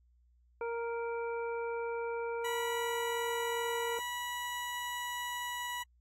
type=harmonic tone; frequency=466.2 Hz; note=A#4; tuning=in tune; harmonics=1 / 2 / 3 / 5; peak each=-35 / -41 / -45 / -49 dBFS; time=0.61-3.99 s; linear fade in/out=2 ms
type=tone; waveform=20% pulse; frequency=975 Hz; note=B5; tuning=23 cents flat; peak=-31 dBFS; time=2.44-5.83 s; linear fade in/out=10 ms
effects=added 60 Hz sine -64 dBFS peak until 6 s + AAC 48 kbps